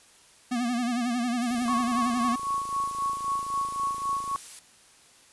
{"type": "tone with vibrato", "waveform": "square", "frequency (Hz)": 241.5, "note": "B3", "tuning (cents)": -39, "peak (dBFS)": -26, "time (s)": [0.51, 2.36], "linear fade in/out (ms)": 10, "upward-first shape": "sine", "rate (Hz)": 11, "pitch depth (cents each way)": 75}
{"type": "noise", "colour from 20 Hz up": "blue", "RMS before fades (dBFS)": -41, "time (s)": [1.42, 4.59], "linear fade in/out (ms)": 0}
{"type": "click train", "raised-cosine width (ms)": 2, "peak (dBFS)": -34, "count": 78, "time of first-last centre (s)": [1.51, 4.351], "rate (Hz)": 27.1}
{"type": "tone with tremolo", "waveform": "sine", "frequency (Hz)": 1108, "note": "C#6", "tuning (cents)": -1, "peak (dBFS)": -24, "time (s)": [1.68, 4.36], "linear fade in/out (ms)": 0, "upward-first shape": "sine", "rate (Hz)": 3.8, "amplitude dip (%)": 60}
{"effects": ["white hiss -56 dBFS RMS until 5.32 s", "resampled to 24000 Hz"]}